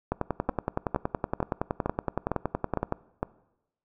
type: two click trains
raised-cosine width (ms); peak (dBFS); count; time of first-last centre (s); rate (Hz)
1; -12 / -12; 31 / 7; 0.12-2.924 / 0.49-3.23; 10.7 / 2.19
effects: noise-tail reverb RT60 0.9 s tail -21 dB re dry